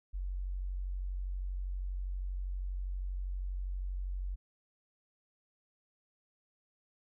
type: tone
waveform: sine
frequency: 46.25 Hz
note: F#1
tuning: in tune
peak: -34 dBFS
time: 0.13-4.36 s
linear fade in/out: 20 ms
effects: none